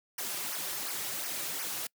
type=noise with flanger; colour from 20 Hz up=white; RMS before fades=-36 dBFS; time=0.18-1.87 s; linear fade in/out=5 ms; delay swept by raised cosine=0.25 to 4.55 ms; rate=2.8 Hz; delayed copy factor=-0.95; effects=noise-tail reverb RT60 0.1 s tail -26 dB re dry + high-pass 150 Hz 12 dB/octave